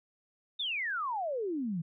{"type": "exponential sweep", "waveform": "sine", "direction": "down", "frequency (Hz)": [3729, 155.56], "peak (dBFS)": -31, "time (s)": [0.59, 1.82], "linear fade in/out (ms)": 10, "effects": []}